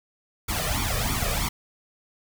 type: noise with flanger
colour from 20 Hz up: pink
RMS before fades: -26 dBFS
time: 0.48-1.49 s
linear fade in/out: 10 ms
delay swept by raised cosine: 0.87 to 1.69 ms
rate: 3.1 Hz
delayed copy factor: +0.9
effects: none